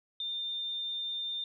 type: tone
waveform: sine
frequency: 3605 Hz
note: A7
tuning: 41 cents sharp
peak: -33 dBFS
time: 0.2-1.44 s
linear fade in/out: 2 ms
effects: 12-bit